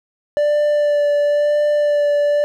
triangle tone with vibrato, 587 Hz, D5, 1 cent flat, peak -11 dBFS, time 0.37-2.44 s, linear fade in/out 0 ms, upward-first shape sine, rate 0.98 Hz, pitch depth 15 cents each way, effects none

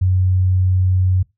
sine tone, 92.5 Hz, F#2, in tune, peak -12 dBFS, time 0.01-1.23 s, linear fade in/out 10 ms, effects noise-tail reverb RT60 0.2 s tail -22 dB re dry

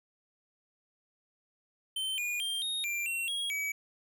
square tone with pitch steps, 3094 / 2438 / 3182 / 3727 / 2372 / 2727 / 3297 / 2279 Hz, G7 / D#7 / G7 / A#7 / D7 / F7 / G#7 / C#7, -23 / -36 / +25 / -1 / +17 / -42 / -13 / +47 cents, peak -32 dBFS, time 1.96-3.72 s, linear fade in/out 5 ms, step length 220 ms, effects none

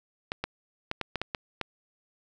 clicks, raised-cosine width 0.3 ms, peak -14 dBFS, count 8, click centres 0.319 / 0.44 / 0.914 / 1.013 / 1.157 / 1.216 / 1.348 / 1.613 s, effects none

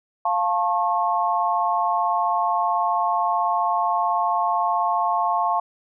sine chord, F augmented, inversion none, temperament equal with one note detuned, 698.5 / 880 / 1085.9 Hz, F5 / A5 / C#6, 0 / 0 / -36 cents, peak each -23 dBFS, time 0.25-5.6 s, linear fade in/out 5 ms, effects none

